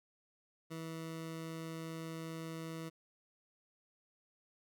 20% pulse tone, 162.5 Hz, E3, 24 cents flat, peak -37 dBFS, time 0.7-2.9 s, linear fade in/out 20 ms, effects none

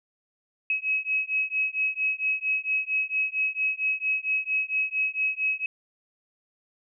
sine beating tone pair, 2556 / 2560.4 Hz, D#7 / D#7, +46 / +49 cents, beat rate 4.4 Hz, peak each -27 dBFS, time 0.7-5.66 s, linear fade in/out 2 ms, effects none

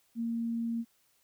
sine tone, 231.3 Hz, A#3, 13 cents flat, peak -30 dBFS, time 0.15-0.85 s, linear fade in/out 50 ms, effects white hiss -70 dBFS RMS until 1.23 s

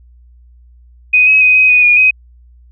sine tone with pitch steps, 2497 / 2551 / 2505 / 2522 / 2484 / 2439 / 2520 Hz, D#7 / D#7 / D#7 / D#7 / D#7 / D#7 / D#7, +6 / +43 / +11 / +23 / -3 / -35 / +21 cents, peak -5 dBFS, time 1.13-2.11 s, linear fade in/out 10 ms, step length 140 ms, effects added 60 Hz sine -40 dBFS peak until 2.71 s

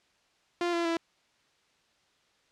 sawtooth tone with pitch steps, 347.9 / 340.3 / 333 Hz, F4 / F4 / E4, -7 / -45 / +18 cents, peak -23 dBFS, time 0.61-0.97 s, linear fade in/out 2 ms, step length 120 ms, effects white hiss -68 dBFS RMS until 2.51 s + low-pass 5000 Hz 12 dB/octave

